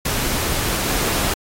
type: noise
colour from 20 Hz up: pink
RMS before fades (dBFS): -21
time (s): 0.05-1.34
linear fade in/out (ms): 5
effects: AAC 48 kbps